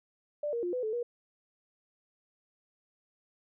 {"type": "tone with pitch steps", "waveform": "sine", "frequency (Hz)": [590, 470.2, 353.2, 501, 435, 479.4], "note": ["D5", "A#4", "F4", "B4", "A4", "A#4"], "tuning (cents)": [8, 15, 20, 25, -20, 48], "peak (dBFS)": -30, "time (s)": [0.43, 1.03], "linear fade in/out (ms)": 5, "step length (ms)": 100, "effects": []}